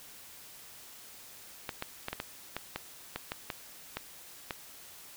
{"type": "clicks", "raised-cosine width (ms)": 0.3, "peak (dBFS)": -18, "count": 12, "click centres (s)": [1.692, 1.824, 2.084, 2.13, 2.201, 2.566, 2.76, 3.16, 3.319, 3.502, 3.97, 4.508], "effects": ["white hiss -51 dBFS RMS until 5.16 s"]}